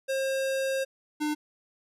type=tone pair in turn; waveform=square; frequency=535 / 301.2 Hz; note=C5 / D4; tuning=+38 / +44 cents; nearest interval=minor seventh; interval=994 cents; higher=first; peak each=-27 dBFS; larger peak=neither; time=0.08-0.85 / 1.2-1.35 s; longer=first; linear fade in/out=20 ms; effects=resampled to 32000 Hz